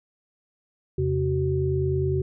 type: tone cluster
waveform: sine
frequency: 84.4 / 134.3 / 376.2 Hz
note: E2 / C3 / F#4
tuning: +41 / +46 / +29 cents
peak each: -27 / -25 / -25 dBFS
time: 0.98-2.22 s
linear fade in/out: 5 ms
effects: none